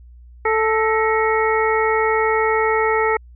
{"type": "harmonic tone with a mistuned harmonic", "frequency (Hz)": 440, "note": "A4", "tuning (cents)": 0, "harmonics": [1, 2, 3, 4, 5], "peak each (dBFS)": [-18, -21, -23, -24, -25], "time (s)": [0.45, 3.17], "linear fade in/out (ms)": 5, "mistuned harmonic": 4, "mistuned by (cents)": 120, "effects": ["added 60 Hz sine -40 dBFS peak until 3.35 s"]}